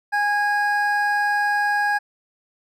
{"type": "tone pair together", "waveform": "triangle", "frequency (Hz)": [825, 1645.2], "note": ["G#5", "G#6"], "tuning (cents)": [-12, -17], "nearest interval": "octave", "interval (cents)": 1195, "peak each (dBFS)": -19, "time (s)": [0.12, 1.99], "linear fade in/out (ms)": 20, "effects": []}